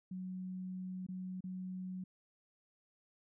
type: tone with dropouts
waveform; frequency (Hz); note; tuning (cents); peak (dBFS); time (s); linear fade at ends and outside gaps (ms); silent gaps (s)
sine; 185; F#3; 0; -40; 0.11-2.04; 5; 1.066-1.086 / 1.407-1.439
effects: none